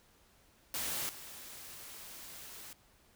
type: noise with level steps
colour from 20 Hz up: white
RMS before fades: -37 / -49 dBFS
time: 0.74-2.73 s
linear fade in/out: 2 ms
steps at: 1.09 s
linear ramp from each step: 2 ms
effects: pink hiss -66 dBFS RMS until 3.15 s